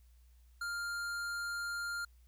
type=tone with hard clipping; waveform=sine; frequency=1400 Hz; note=F6; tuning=4 cents sharp; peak=-38 dBFS; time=0.61-2.05 s; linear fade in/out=5 ms; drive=14 dB; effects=added 60 Hz sine -59 dBFS peak until 2.27 s + white hiss -75 dBFS RMS until 2.27 s